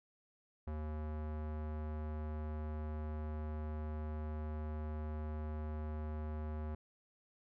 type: tone with low-pass filter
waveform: square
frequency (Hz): 76.7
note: D#2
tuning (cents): -24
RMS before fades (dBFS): -41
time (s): 0.67-6.75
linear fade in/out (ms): 5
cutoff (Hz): 1200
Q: 0.88
effects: none